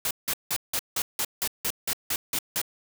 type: noise bursts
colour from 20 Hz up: white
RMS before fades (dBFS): -27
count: 12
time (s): 0.05-2.616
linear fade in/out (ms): 2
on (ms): 58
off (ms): 170
effects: none